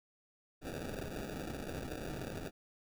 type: noise with sample-and-hold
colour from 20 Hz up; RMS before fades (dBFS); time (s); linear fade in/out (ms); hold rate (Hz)
violet; -42; 0.61-2.51; 50; 1050
effects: none